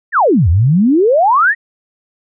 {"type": "exponential two-way sweep", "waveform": "sine", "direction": "down then up", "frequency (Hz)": [1938, 77.78, 1938], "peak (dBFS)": -7, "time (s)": [0.12, 1.55], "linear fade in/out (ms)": 50, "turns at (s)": 0.49, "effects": []}